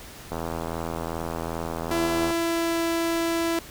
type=click train; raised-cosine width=1 ms; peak=-16 dBFS; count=165; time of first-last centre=0.32-2.305 s; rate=82.6 Hz
type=tone with pitch glide; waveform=sawtooth; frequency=335.9 to 333.4 Hz; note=E4 to E4; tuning=+33 to +20 cents; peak=-19 dBFS; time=1.91-3.59 s; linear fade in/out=2 ms; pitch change=-13 cents; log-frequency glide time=2.02-2.84 s
effects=pink hiss -43 dBFS RMS until 3.7 s